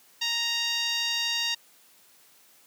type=tone with band-pass filter; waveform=10% pulse; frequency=932.3 Hz; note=A#5; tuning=in tune; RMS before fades=-28 dBFS; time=0.21-1.55 s; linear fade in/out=10 ms; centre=3800 Hz; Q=1.1; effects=white hiss -58 dBFS RMS until 2.66 s + high-pass 150 Hz 12 dB/octave